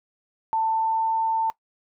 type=tone with pitch glide; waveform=sine; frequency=890 to 895.2 Hz; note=A5 to A5; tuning=+20 to +30 cents; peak=-20 dBFS; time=0.53-1.5 s; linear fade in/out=0 ms; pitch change=+10 cents; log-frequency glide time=0.7-1.13 s; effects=noise-tail reverb RT60 0.1 s tail -20 dB re dry